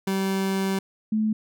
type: tone pair in turn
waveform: 30% pulse / sine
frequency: 192.9 / 216.5 Hz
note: G3 / A3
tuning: -28 / -28 cents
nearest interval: major second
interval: 200 cents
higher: second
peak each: -20 dBFS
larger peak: neither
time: 0.07-0.79 / 1.12-1.33 s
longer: first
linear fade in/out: 5 ms
effects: none